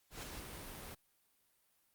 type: noise with ADSR envelope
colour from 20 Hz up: pink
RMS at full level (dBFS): -44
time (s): 0.1-0.95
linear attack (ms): 130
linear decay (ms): 3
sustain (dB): -4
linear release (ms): 11
effects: white hiss -75 dBFS RMS until 1.94 s + Opus 48 kbps